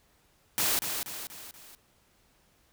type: noise with echo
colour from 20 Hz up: white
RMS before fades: -27 dBFS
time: 0.58-0.79 s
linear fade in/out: 0 ms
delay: 240 ms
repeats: 4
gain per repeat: -6 dB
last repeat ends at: 1.75 s
effects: pink hiss -66 dBFS RMS until 2.72 s